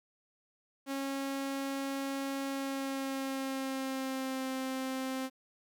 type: tone with pitch glide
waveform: sawtooth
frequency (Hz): 273.5 to 262.5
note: C#4 to C4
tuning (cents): -23 to +6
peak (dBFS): -30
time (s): 0.86-5.3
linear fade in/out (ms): 50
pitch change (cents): -71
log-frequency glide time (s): 2.48-4.47
effects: 11-bit